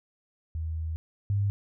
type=tone pair in turn; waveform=sine; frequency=80 / 100.79 Hz; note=D#2 / G2; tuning=+49 / +49 cents; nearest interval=major third; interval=400 cents; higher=second; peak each=-29 / -23 dBFS; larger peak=second; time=0.55-0.96 / 1.3-1.5 s; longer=first; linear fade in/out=0 ms; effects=none